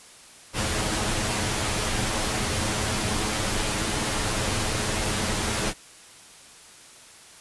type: noise with comb filter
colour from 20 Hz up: pink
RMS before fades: -26 dBFS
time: 0.53-5.74 s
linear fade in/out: 50 ms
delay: 9.4 ms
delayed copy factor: +0.55
effects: white hiss -48 dBFS RMS until 7.4 s + resampled to 24000 Hz